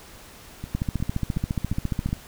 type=two click trains; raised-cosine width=5 ms; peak=-19 / -12 dBFS; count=5 / 21; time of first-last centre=0.64-2.089 / 0.75-2.129 s; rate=2.76 / 14.5 Hz; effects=pink hiss -46 dBFS RMS until 2.27 s